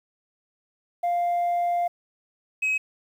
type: tone pair in turn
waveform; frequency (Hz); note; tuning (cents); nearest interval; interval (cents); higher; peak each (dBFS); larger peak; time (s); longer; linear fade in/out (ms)
sine; 698.5 / 2549; F5 / D#7; 0 / +41; octave + minor seventh; 2241; second; -19; neither; 1.03-1.88 / 2.62-2.78; first; 10
effects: tanh soft clip ceiling -20 dBFS + 9-bit